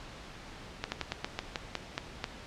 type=slowing click train; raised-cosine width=0.2 ms; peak=-14 dBFS; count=10; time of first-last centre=0.84-2.241 s; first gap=80 ms; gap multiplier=1.16; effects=pink hiss -47 dBFS RMS until 2.46 s + low-pass 5000 Hz 12 dB/octave